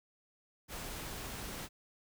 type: noise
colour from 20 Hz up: pink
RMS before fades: -43 dBFS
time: 0.68-1.69 s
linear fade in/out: 50 ms
effects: none